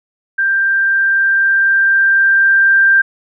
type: tone with level ramp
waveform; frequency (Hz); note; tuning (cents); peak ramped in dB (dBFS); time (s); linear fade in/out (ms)
sine; 1581; G6; +14; -11 to -6; 0.38-3.02; 10
effects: none